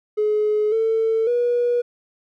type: tone with pitch steps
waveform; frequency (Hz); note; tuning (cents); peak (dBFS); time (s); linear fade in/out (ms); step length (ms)
triangle; 423.8 / 447.1 / 482.9; G#4 / A4 / B4; +35 / +28 / -39; -13; 0.17-1.82; 20; 550
effects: tanh soft clip ceiling -14 dBFS